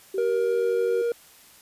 sine tone with pitch glide, 384.3 to 378.8 Hz, G4 to F#4, -34 to +41 cents, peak -26 dBFS, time 0.14-1.02 s, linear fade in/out 5 ms, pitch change -25 cents, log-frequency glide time 0.59-0.69 s
triangle tone, 471.4 Hz, A#4, 19 cents sharp, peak -20 dBFS, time 0.18-1.12 s, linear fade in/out 2 ms
effects white hiss -52 dBFS RMS until 1.61 s + resampled to 32000 Hz

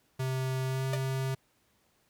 square tone with pitch glide, 130.81 to 132.64 Hz, C3 to C3, 0 to +24 cents, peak -30 dBFS, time 0.19-1.35 s, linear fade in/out 10 ms, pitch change +24 cents, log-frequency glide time 0.65-0.85 s
sawtooth tone with exponential decay, 598 Hz, D5, 31 cents sharp, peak -25 dBFS, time 0.93-1.01 s, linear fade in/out 5 ms, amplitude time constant 17 ms
effects pink hiss -70 dBFS RMS until 2.09 s + high-pass 60 Hz 12 dB/octave

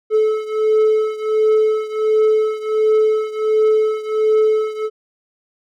triangle beating tone pair, 432.9 / 434.3 Hz, A4 / A4, -28 / -23 cents, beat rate 1.4 Hz, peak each -13 / -16 dBFS, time 0.1-4.9 s, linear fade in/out 50 ms, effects none

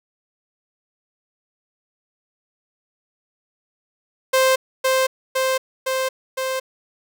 sawtooth tone with echo, 523.3 Hz, C5, in tune, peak -10 dBFS, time 4.33-4.56 s, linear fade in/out 10 ms, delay 510 ms, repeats 4, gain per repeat -2 dB, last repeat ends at 6.6 s, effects none

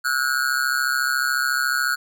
square tone with amplitude modulation, 1453 Hz, F#6, 32 cents flat, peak -16 dBFS, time 0.04-1.96 s, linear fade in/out 20 ms, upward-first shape sine, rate 134 Hz, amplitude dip 95%, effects none

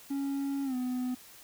triangle tone with pitch glide, 277.2 to 251.3 Hz, C#4 to B3, 0 to +30 cents, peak -28 dBFS, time 0.1-1.15 s, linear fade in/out 10 ms, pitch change -170 cents, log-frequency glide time 0.64-0.75 s, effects white hiss -53 dBFS RMS until 1.43 s

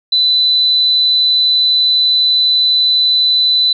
sine tone with amplitude modulation, 4000 Hz, B7, 21 cents sharp, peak -7 dBFS, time 0.12-3.73 s, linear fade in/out 5 ms, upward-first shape sine, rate 152 Hz, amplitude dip 35%, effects none

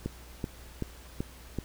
click train, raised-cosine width 3 ms, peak -18 dBFS, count 5, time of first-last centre 0.06-1.587 s, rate 2.62 Hz, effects added 60 Hz sine -49 dBFS peak until 1.64 s + pink hiss -52 dBFS RMS until 1.64 s

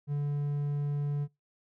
triangle tone, 144.7 Hz, D3, 25 cents flat, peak -26 dBFS, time 0.07-1.28 s, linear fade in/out 50 ms, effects noise-tail reverb RT60 0.2 s tail -24 dB re dry

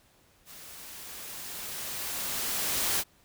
white noise with level ramp, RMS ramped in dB -48 to -27 dBFS, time 0.45-3.04 s, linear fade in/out 50 ms, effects pink hiss -63 dBFS RMS until 3.24 s

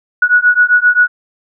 sine beating tone pair, 1461 / 1468.6 Hz, F#6 / F#6, -22 / -13 cents, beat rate 7.6 Hz, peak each -10 dBFS, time 0.22-1.08 s, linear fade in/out 5 ms, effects none

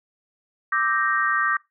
sine chord, E half-diminished seventh, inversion third, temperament equal with one note detuned, 1174.7 / 1295.9 / 1568 / 1864.7 Hz, D6 / E6 / G6 / Bb6, 0 / -30 / 0 / 0 cents, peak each -23 / -29 / -24 / -25 dBFS, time 0.72-1.57 s, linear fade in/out 5 ms, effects noise-tail reverb RT60 0.2 s tail -22 dB re dry

